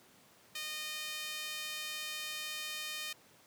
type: tone with high-pass filter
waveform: sawtooth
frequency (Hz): 614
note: D#5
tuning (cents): -23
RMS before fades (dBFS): -41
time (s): 0.55-3.13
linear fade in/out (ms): 5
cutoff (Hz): 2600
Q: 1.3
effects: pink hiss -62 dBFS RMS until 3.46 s + high-pass 150 Hz 12 dB/octave